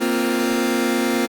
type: chord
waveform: sawtooth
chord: Bb suspended second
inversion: none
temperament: just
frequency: 233.1 / 262.2 / 349.6 Hz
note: Bb3 / C4 / F4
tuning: 0 / +4 / +2 cents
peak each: -18 dBFS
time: 0-1.27 s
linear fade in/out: 20 ms
effects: Opus 24 kbps